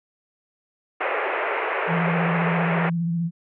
pink band-pass noise, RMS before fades -25 dBFS, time 1-2.9 s, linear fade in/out 10 ms, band 390 to 2500 Hz, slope 48 dB/octave
sine tone with vibrato, 168.9 Hz, E3, 42 cents sharp, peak -21 dBFS, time 1.87-3.31 s, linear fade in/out 50 ms, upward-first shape sine, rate 15 Hz, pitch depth 37 cents each way
effects none

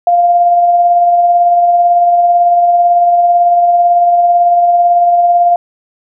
sine tone with tremolo, 698.5 Hz, F5, in tune, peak -4 dBFS, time 0.07-5.56 s, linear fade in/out 2 ms, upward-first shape sine, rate 18 Hz, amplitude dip 30%, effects none

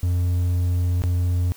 triangle tone with dropouts, 88.5 Hz, F2, 23 cents sharp, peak -16 dBFS, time 0.03-1.52 s, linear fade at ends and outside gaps 0 ms, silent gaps 1.02-1.038 s, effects white hiss -48 dBFS RMS until 1.56 s

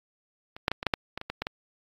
clicks, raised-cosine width 0.3 ms, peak -25 / -7 / -11 / -17 / -7 / -6 / -18 / -20 / -16 / -14 / -15 dBFS, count 11, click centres 0.565 / 0.681 / 0.716 / 0.829 / 0.867 / 0.938 / 1.176 / 1.214 / 1.3 / 1.42 / 1.469 s, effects AAC 32 kbps

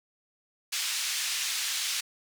white band-pass noise, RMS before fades -31 dBFS, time 0.72-2.01 s, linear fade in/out 10 ms, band 2100 to 6400 Hz, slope 12 dB/octave, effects none

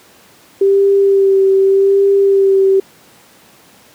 sine tone with vibrato, 391.3 Hz, G4, 3 cents flat, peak -7 dBFS, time 0.61-2.8 s, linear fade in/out 5 ms, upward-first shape sine, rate 0.84 Hz, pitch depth 22 cents each way, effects pink hiss -45 dBFS RMS until 3.94 s + high-pass 150 Hz 12 dB/octave

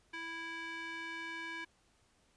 square tone with band-pass filter, 329.6 Hz, E4, in tune, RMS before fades -43 dBFS, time 0.13-1.65 s, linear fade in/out 10 ms, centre 2000 Hz, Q 2.4, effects pink hiss -71 dBFS RMS until 2.36 s + resampled to 22050 Hz

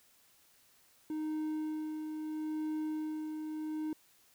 triangle tone with tremolo, 309.7 Hz, D#4, 8 cents flat, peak -31 dBFS, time 1.1-3.93 s, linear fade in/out 2 ms, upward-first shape sine, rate 0.76 Hz, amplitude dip 40%, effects white hiss -66 dBFS RMS until 4.34 s

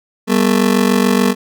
30% pulse ring-modulated tone, 220 Hz, A3, in tune, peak -5 dBFS, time 0.27-1.35 s, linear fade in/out 50 ms, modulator 23.5 Hz, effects none

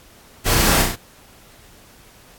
pink noise with echo, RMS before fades -18 dBFS, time 0.45-0.83 s, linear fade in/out 20 ms, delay 33 ms, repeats 4, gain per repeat -3 dB, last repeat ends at 0.962 s, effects pink hiss -48 dBFS RMS until 2.38 s + AAC 64 kbps

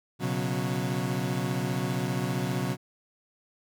30% pulse chord, B suspended second, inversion none, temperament equal with one note detuned, 123.47 / 138.59 / 182.45 Hz, B2 / C#3 / F#3, 0 / 0 / -24 cents, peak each -29 dBFS, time 0.19-2.77 s, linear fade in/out 50 ms, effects none

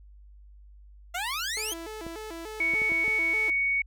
15% pulse exponential sweep, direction up, 675 to 3322 Hz, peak -23 dBFS, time 1.14-1.74 s, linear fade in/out 10 ms
sawtooth tone with vibrato, 379.3 Hz, F#4, 43 cents sharp, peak -33 dBFS, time 1.57-3.5 s, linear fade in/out 0 ms, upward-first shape square, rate 3.4 Hz, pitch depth 230 cents each way
clicks, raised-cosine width 2 ms, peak -26 dBFS, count 5, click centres 2.066 / 2.737 / 2.818 / 2.919 / 3.08 s
sine tone, 2230 Hz, C#7, 10 cents sharp, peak -23 dBFS, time 2.6-3.82 s, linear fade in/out 5 ms
effects added 50 Hz sine -48 dBFS peak until 3.86 s

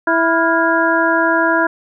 harmonic tone with a mistuned harmonic, 329.6 Hz, E4, in tune, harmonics 1 / 2 / 3 / 4 / 5, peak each -18 / -18 / -18 / -18 / -18 dBFS, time 0.07-1.67 s, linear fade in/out 5 ms, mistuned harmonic 4, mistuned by +110 cents, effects none

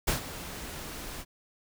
pink noise with ADSR envelope, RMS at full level -26 dBFS, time 0.07-1.25 s, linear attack 13 ms, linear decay 120 ms, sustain -14 dB, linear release 47 ms, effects none

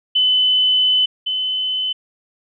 sine tone pair in turn, 3019 / 3032 Hz, F#7 / F#7, +34 / +42 cents, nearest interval unison, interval 8 cents, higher second, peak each -12 / -18 dBFS, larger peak first, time 0.15-1.06 / 1.26-1.93 s, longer first, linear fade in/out 10 ms, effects none

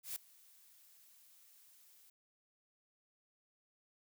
blue noise with ADSR envelope, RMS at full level -40 dBFS, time 0.03-2.1 s, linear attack 130 ms, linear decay 4 ms, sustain -24 dB, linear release 5 ms, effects none

